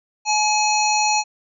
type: harmonic tone with a mistuned harmonic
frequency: 849 Hz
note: G#5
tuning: 38 cents sharp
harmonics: 1 / 3 / 5 / 7 / 8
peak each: -18 / -23 / -25 / -26 / -27 dBFS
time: 0.25-1.24 s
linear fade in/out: 50 ms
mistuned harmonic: 7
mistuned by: -32 cents
effects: none